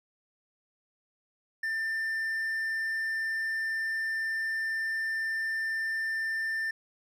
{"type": "tone", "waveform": "triangle", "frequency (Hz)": 1789, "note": "A6", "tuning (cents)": 28, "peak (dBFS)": -27, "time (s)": [1.63, 6.71], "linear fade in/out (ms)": 5, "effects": []}